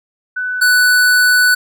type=tone pair in turn; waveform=sine / square; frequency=1497 / 1488.7 Hz; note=F#6 / F#6; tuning=+20 / +10 cents; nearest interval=unison; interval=10 cents; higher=first; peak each=-17 / -9 dBFS; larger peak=second; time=0.36-0.61 / 0.61-1.55 s; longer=second; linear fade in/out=10 ms; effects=none